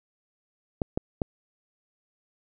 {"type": "clicks", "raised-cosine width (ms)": 2, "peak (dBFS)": -12, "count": 3, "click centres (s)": [0.818, 0.975, 1.218], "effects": []}